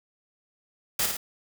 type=noise with echo; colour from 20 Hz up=white; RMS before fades=-25 dBFS; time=0.99-1.06 s; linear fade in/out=5 ms; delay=55 ms; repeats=2; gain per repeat=-4 dB; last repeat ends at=1.17 s; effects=none